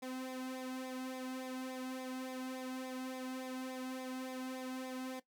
sawtooth tone with flanger, 258 Hz, C4, 24 cents flat, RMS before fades -43 dBFS, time 0.02-5.2 s, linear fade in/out 10 ms, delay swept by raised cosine 0.67 to 1.77 ms, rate 3.5 Hz, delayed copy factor -0.8, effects noise-tail reverb RT60 0.1 s tail -17 dB re dry

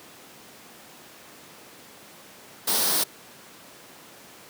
white noise with comb filter, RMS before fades -23 dBFS, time 2.67-3.04 s, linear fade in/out 10 ms, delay 0.21 ms, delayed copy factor +0.5, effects pink hiss -47 dBFS RMS until 4.49 s + high-pass 200 Hz 12 dB/octave

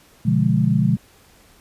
sine chord, B diminished seventh, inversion none, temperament equal, 123.47 / 146.83 / 174.61 / 207.7 Hz, B2 / D3 / F3 / Ab3, 0 / 0 / 0 / 0 cents, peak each -20 dBFS, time 0.25-0.97 s, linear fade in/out 10 ms, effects pink hiss -52 dBFS RMS until 1.6 s + resampled to 32000 Hz

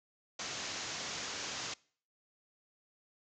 white low-pass noise, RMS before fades -41 dBFS, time 0.39-1.74 s, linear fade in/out 5 ms, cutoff 7100 Hz, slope 96 dB/octave, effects noise-tail reverb RT60 0.5 s tail -24 dB re dry + high-pass 80 Hz 12 dB/octave

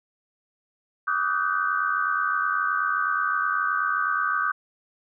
sine tone cluster, 1156 / 1247 / 1480 / 1548 Hz, D6 / D#6 / F#6 / G6, -28 / +3 / 0 / -22 cents, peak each -27 / -27 / -29 / -27 dBFS, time 1.07-4.52 s, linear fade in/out 10 ms, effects none

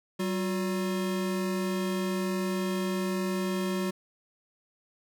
square tone pair together, 190.52 / 360 Hz, G3 / F#4, -49 / -47 cents, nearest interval major seventh, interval 1102 cents, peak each -30 / -33 dBFS, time 0.19-3.91 s, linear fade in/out 10 ms, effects none

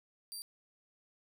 20% pulse tone, 4699 Hz, D8, in tune, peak -36 dBFS, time 0.32-0.42 s, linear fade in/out 0 ms, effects none

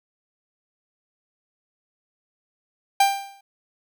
45% pulse tone with exponential decay, 792 Hz, G5, 18 cents sharp, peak -12 dBFS, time 3-3.41 s, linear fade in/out 5 ms, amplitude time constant 87 ms, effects none

